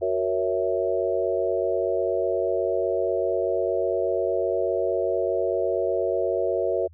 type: chord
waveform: sine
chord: F# dominant seventh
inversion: none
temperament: equal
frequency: 370 / 466.2 / 554.4 / 659.3 Hz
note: F#4 / A#4 / C#5 / E5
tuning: 0 / 0 / 0 / 0 cents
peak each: -27 dBFS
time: 0.01-6.88 s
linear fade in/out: 20 ms
effects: added 82 Hz sine -47 dBFS peak until 6.93 s